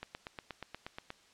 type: click train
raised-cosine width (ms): 0.3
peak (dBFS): -25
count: 10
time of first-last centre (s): 0.03-1.104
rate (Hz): 8.38
effects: white hiss -63 dBFS RMS until 1.33 s + low-pass 6000 Hz 12 dB/octave